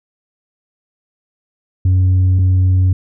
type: tone pair in turn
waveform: sine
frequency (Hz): 92.5 / 92.5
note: F#2 / F#2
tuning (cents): 0 / 0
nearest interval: unison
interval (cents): 0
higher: neither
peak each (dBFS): -6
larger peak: neither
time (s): 1.85-2.39 / 2.39-2.93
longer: neither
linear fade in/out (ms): 5
effects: tanh soft clip ceiling -8 dBFS